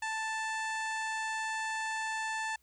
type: harmonic tone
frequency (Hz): 881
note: A5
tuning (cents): +2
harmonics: 1 / 2 / 3 / 4 / 5 / 6 / 7 / 8 / 9 / 10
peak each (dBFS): -36 / -36 / -43 / -50 / -50 / -57 / -53 / -49 / -56 / -53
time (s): 0.02-2.56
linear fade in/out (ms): 5
effects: added 60 Hz sine -70 dBFS peak until 2.62 s + white hiss -72 dBFS RMS until 2.62 s